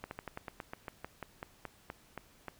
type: slowing click train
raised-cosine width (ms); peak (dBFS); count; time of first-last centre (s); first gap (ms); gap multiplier
0.5; -25; 16; 0.04-2.483; 71; 1.11
effects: pink hiss -63 dBFS RMS until 2.59 s